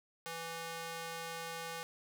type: tone with high-pass filter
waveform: square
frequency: 165.7 Hz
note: E3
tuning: 9 cents sharp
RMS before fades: -43 dBFS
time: 0.26-1.83 s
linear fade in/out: 0 ms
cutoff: 640 Hz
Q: 0.63
effects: none